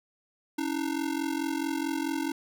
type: ring-modulated tone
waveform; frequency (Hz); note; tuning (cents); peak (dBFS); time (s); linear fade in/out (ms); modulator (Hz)
square; 301.1; D4; +43; -26; 0.58-2.32; 5; 22.3
effects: none